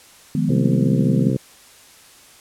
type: chord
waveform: sine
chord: F half-diminished seventh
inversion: third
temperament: equal with one note detuned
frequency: 155.56 / 178.49 / 207.7 / 246.9 Hz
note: Eb3 / F3 / Ab3 / Cb4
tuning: 0 / +38 / 0 / 0 cents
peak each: -21 / -24 / -23 / -22 dBFS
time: 0.35-1.3 s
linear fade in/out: 2 ms
type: harmonic tone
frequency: 65.41 Hz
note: C2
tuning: in tune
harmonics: 2 / 3 / 4 / 5 / 6 / 7 / 8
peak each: -20 / -24 / -26 / -28 / -30 / -31 / -32 dBFS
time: 0.49-1.37 s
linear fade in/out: 5 ms
effects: white hiss -47 dBFS RMS until 2.4 s + low-pass 11000 Hz 12 dB/octave